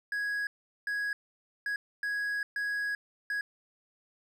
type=tone bursts at uneven times; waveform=triangle; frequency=1661.2 Hz; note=G#6; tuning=in tune; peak=-28 dBFS; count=6; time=0.12-0.47 / 0.87-1.13 / 1.66-1.76 / 2.03-2.43 / 2.56-2.95 / 3.3-3.41 s; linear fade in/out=2 ms; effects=none